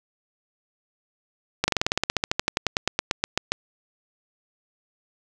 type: slowing click train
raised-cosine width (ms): 0.2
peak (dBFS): -3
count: 24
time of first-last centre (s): 1.64-3.52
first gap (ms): 40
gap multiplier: 1.06
effects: none